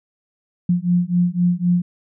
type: beating tone pair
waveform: sine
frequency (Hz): 174.61 / 178.51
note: F3 / F3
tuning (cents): 0 / +38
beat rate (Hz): 3.9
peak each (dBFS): -18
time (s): 0.69-1.82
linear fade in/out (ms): 5
effects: none